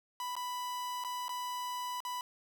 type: tone with dropouts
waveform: 45% pulse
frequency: 990 Hz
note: B5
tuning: 4 cents sharp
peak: -36 dBFS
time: 0.2-2.21 s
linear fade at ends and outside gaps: 1 ms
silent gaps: 0.354-0.365 / 1.039-1.047 / 1.282-1.292 / 2.004-2.05 s
effects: none